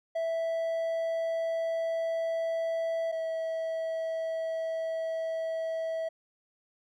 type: tone pair in turn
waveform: triangle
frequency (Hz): 658 / 650.1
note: E5 / E5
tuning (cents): -3 / -24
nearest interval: unison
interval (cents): 21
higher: first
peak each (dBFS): -26 / -28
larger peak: first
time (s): 0.15-3.12 / 3.12-6.09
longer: neither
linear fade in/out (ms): 10
effects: none